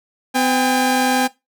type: tone pair together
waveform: sawtooth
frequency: 254 / 803 Hz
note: B3 / G5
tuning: +49 / +41 cents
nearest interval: octave + minor sixth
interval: 1992 cents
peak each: -14 dBFS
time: 0.34-1.28 s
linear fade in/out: 20 ms
effects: noise-tail reverb RT60 0.2 s tail -19 dB re dry